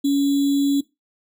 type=tone with sample-and-hold; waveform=sine; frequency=280.7 Hz; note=C#4; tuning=22 cents sharp; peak=-15 dBFS; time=0.04-0.81 s; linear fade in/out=10 ms; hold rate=3675 Hz; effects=noise-tail reverb RT60 0.2 s tail -18 dB re dry